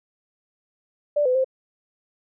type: tone with pitch steps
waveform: sine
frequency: 587 / 506 / 524 Hz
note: D5 / B4 / C5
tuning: -1 / +42 / +2 cents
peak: -17 dBFS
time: 1.16-1.445 s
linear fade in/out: 10 ms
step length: 95 ms
effects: none